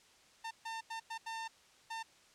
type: tone bursts at uneven times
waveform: sawtooth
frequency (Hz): 902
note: A5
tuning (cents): +43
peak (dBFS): -36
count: 6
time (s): 0.44-0.51 / 0.65-0.81 / 0.9-1 / 1.1-1.18 / 1.26-1.48 / 1.9-2.03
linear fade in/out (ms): 10
effects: white hiss -64 dBFS RMS until 2.34 s + low-pass 7000 Hz 12 dB/octave